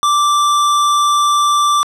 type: tone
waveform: square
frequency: 1173 Hz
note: D6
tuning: 2 cents flat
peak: -11 dBFS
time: 0.03-1.83 s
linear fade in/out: 0 ms
effects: low-pass 9000 Hz 12 dB/octave